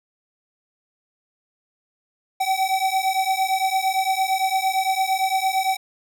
square beating tone pair, 760 / 768.8 Hz, F#5 / G5, +46 / -34 cents, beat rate 8.8 Hz, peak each -23 dBFS, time 2.4-5.77 s, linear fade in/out 10 ms, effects none

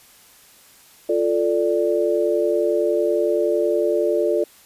sine chord, D minor, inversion first, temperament equal, 349.2 / 440 / 587.3 Hz, F4 / A4 / D5, 0 / 0 / 0 cents, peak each -21 dBFS, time 1.09-4.44 s, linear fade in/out 5 ms, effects white hiss -50 dBFS RMS until 4.65 s + resampled to 32000 Hz

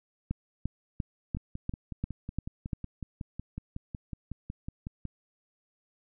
two click trains, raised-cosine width 5 ms, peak -18 / -24 dBFS, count 8 / 21, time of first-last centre 0.31-2.732 / 1.37-5.053 s, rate 2.89 / 5.43 Hz, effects none

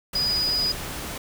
sine tone in noise, 4941 Hz, D#8, 13 cents flat, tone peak -21 dBFS, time 0.15-0.72 s, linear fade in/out 5 ms, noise pink, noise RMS -33 dBFS, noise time 0.13-1.18 s, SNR +9 dB, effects none

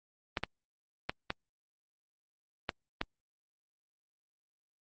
clicks, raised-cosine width 0.3 ms, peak -15 dBFS, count 6, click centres 0.372 / 0.436 / 1.095 / 1.304 / 2.692 / 3.014 s, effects Opus 32 kbps

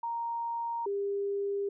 sine tone pair in turn, 932 / 400.6 Hz, A#5 / G4, -1 / +38 cents, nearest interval octave + minor third, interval 1461 cents, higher first, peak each -31 / -29 dBFS, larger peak second, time 0.03-0.86 / 0.86-1.69 s, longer neither, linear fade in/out 5 ms, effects none

